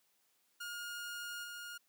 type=tone with level steps; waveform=sawtooth; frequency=1424 Hz; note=F6; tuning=33 cents sharp; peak=-38 / -41 dBFS; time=0.6-1.78 s; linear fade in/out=10 ms; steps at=1.43 s; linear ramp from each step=20 ms; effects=white hiss -75 dBFS RMS until 1.88 s + high-pass 150 Hz 12 dB/octave